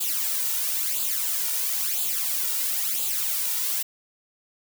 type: noise with flanger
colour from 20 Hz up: blue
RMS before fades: -26 dBFS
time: 0-3.83 s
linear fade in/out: 10 ms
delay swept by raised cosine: 0.26 to 2.16 ms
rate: 0.99 Hz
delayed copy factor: +0.65
effects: none